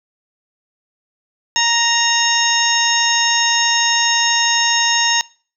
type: harmonic tone with a mistuned harmonic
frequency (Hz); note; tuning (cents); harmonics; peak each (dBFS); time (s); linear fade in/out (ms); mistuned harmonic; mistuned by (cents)
932.3; A#5; 0; 1 / 2 / 3 / 4 / 6 / 7; -20 / -20 / -20 / -20 / -20 / -20; 1.56-5.21; 0; 6; -62
effects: noise-tail reverb RT60 0.4 s tail -23 dB re dry